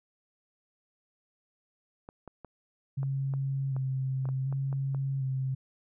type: clicks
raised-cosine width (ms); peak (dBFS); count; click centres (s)
1; -30; 11; 2.089 / 2.277 / 2.447 / 3.031 / 3.338 / 3.765 / 4.255 / 4.289 / 4.526 / 4.728 / 4.947
type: tone with vibrato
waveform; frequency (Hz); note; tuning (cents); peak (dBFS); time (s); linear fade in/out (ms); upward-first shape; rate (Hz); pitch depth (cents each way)
sine; 134.2; C3; +44; -28; 2.97-5.55; 10; square; 0.67; 25
effects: none